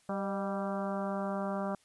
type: harmonic tone with a mistuned harmonic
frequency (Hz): 195.6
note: G3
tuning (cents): -4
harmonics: 1 / 2 / 3 / 4 / 5 / 6 / 7 / 8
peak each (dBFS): -35 / -42 / -37 / -41 / -44 / -43 / -46 / -52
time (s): 0.09-1.75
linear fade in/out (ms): 2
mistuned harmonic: 3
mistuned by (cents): +46
effects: white hiss -67 dBFS RMS until 1.84 s + resampled to 24000 Hz